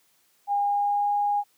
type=tone with pitch glide; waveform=sine; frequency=811 to 819.5 Hz; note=G#5 to G#5; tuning=-41 to -23 cents; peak=-21 dBFS; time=0.47-1.44 s; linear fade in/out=50 ms; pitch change=+18 cents; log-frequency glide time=0.58-1.12 s; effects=white hiss -65 dBFS RMS until 1.57 s + high-pass 100 Hz 12 dB/octave

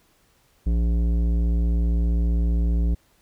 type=tone with tanh clipping; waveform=sine; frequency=57.6 Hz; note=A#1; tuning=20 cents flat; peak=-20 dBFS; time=0.66-2.95 s; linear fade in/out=10 ms; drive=13 dB; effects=pink hiss -62 dBFS RMS until 3.21 s

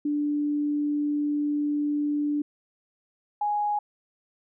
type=tone pair in turn; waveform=sine; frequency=293.7 / 830.7 Hz; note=D4 / G#5; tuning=0 / 0 cents; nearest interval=octave + tritone; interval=1800 cents; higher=second; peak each=-23 dBFS; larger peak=neither; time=0.05-2.42 / 3.41-3.79 s; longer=first; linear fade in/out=5 ms; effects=none

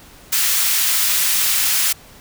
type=high-pass noise; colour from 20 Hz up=white; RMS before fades=-17 dBFS; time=0.32-1.93 s; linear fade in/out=10 ms; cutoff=1500 Hz; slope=12 dB/octave; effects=pink hiss -44 dBFS RMS until 2.2 s

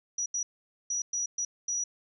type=tone bursts at uneven times; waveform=sine; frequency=5830 Hz; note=F#8; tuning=26 cents flat; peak=-28 dBFS; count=6; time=0.18-0.26 / 0.34-0.43 / 0.9-1.02 / 1.13-1.26 / 1.38-1.45 / 1.68-1.84 s; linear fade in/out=5 ms; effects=none

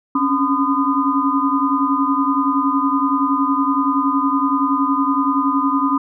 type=tone cluster; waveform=sine; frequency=271.9 / 282.6 / 1014 / 1227 Hz; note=C#4 / C#4 / B5 / D#6; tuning=-33 / +34 / +45 / -25 cents; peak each=-20 dBFS; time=0.15-5.98 s; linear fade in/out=5 ms; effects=none

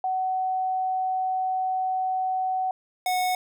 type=tone pair in turn; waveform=sine / square; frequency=750 / 734.1 Hz; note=F#5 / F#5; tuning=+23 / -14 cents; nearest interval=unison; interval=37 cents; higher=first; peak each=-23 dBFS; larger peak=neither; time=0.04-2.71 / 3.06-3.35 s; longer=first; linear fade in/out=2 ms; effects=none

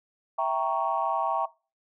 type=chord; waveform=sine; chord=E diminished seventh; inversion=none; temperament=equal; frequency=659.3 / 784 / 932.3 / 1108.7 Hz; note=E5 / G5 / Bb5 / Db6; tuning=0 / 0 / 0 / 0 cents; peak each=-29 dBFS; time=0.38-1.46 s; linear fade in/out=10 ms; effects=noise-tail reverb RT60 0.3 s tail -20 dB re dry + tanh soft clip ceiling -14 dBFS

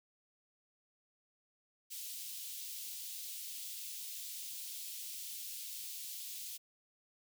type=high-pass noise; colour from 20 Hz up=white; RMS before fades=-45 dBFS; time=1.9-6.58 s; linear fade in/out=20 ms; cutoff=2900 Hz; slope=24 dB/octave; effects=none

